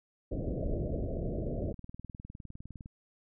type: low-pass noise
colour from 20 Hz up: pink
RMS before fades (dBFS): -34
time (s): 0.31-1.73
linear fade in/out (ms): 10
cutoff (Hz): 660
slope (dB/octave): 96
type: click train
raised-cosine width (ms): 5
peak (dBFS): -32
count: 26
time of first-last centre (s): 1.59-2.859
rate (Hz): 19.7
effects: none